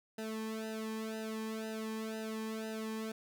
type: tone with flanger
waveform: sawtooth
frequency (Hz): 220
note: A3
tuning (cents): 0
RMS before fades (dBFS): -40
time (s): 0.18-3.12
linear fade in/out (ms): 5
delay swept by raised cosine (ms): 0.89 to 1.44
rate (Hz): 2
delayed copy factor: -0.95
effects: none